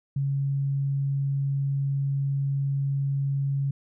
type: tone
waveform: sine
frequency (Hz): 138.59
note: C#3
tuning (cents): 0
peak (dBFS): -23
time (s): 0.16-3.71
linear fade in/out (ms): 5
effects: none